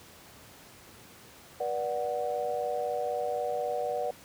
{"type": "chord", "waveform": "sine", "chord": "B minor", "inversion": "none", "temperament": "equal with one note detuned", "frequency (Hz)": [483.4, 587.3, 740], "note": ["B4", "D5", "F#5"], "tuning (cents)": [-37, 0, 0], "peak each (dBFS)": -33, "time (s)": [1.6, 4.11], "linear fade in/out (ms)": 5, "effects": ["pink hiss -52 dBFS RMS until 4.24 s", "high-pass 80 Hz 12 dB/octave"]}